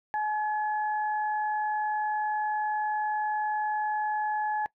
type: tone pair together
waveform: sine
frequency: 850 / 1700 Hz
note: G#5 / G#6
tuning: +40 / +40 cents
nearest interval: octave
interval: 1200 cents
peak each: -27 / -34 dBFS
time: 0.14-4.66 s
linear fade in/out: 0 ms
effects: noise-tail reverb RT60 0.1 s tail -21 dB re dry

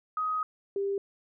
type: tone pair in turn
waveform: sine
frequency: 1257 / 396.8 Hz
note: D#6 / G4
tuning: +17 / +21 cents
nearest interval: octave + minor sixth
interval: 1996 cents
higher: first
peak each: -27 dBFS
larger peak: neither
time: 0.17-0.43 / 0.76-0.98 s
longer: first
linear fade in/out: 2 ms
effects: none

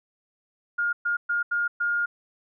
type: tone bursts at uneven times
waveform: sine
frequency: 1418 Hz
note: F6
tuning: 26 cents sharp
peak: -22 dBFS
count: 5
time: 0.78-0.93 / 1.05-1.17 / 1.29-1.43 / 1.51-1.68 / 1.8-2.06 s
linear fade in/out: 10 ms
effects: none

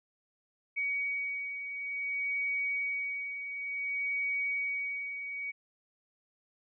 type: beating tone pair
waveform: sine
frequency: 2254 / 2254.56 Hz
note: C#7 / C#7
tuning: +28 / +29 cents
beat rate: 0.56 Hz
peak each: -40 / -32 dBFS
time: 0.76-5.52 s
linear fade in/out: 20 ms
effects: none

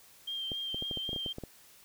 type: tone with vibrato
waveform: sine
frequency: 3178 Hz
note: G7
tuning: 23 cents sharp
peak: -34 dBFS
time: 0.27-1.33 s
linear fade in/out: 10 ms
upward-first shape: triangle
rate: 3.8 Hz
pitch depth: 25 cents each way
type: clicks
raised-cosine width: 2 ms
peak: -26 dBFS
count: 11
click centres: 0.518 / 0.745 / 0.824 / 0.912 / 0.973 / 1.092 / 1.131 / 1.162 / 1.262 / 1.384 / 1.437 s
effects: white hiss -58 dBFS RMS until 1.84 s

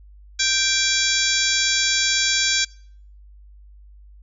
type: harmonic tone with a mistuned harmonic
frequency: 784 Hz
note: G5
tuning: in tune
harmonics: 2 / 3 / 4 / 5 / 6 / 7 / 8 / 9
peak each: -26 / -26 / -26 / -26 / -26 / -26 / -26 / -26 dBFS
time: 0.39-2.65 s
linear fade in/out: 10 ms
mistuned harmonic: 4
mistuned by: +110 cents
effects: noise-tail reverb RT60 0.6 s tail -26 dB re dry + added 50 Hz sine -43 dBFS peak until 4.22 s

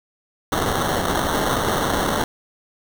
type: noise with sample-and-hold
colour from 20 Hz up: violet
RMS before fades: -21 dBFS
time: 0.52-2.24 s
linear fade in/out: 2 ms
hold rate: 2450 Hz
effects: none

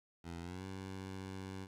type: tone with pitch glide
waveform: 15% pulse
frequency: 84.9 to 95.3 Hz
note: F2 to G2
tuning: -48 to -48 cents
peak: -37 dBFS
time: 0.23-1.68 s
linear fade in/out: 50 ms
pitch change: +200 cents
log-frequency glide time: 0.4-0.64 s
effects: low-pass 9000 Hz 12 dB/octave + 11-bit

